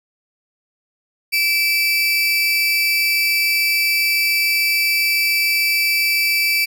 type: tone pair together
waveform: 30% pulse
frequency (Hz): 2321 / 2637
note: D7 / E7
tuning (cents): -21 / 0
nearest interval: major second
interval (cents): 221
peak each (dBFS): -13 / -23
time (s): 1.32-6.66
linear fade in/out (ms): 20
effects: none